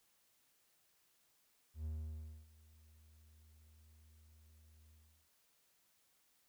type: tone with ADSR envelope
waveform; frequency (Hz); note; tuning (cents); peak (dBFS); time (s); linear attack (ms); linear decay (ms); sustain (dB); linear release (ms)
triangle; 77.78; D#2; 0; -37; 1.74-5.29; 110; 610; -23; 360
effects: white hiss -75 dBFS RMS until 6.48 s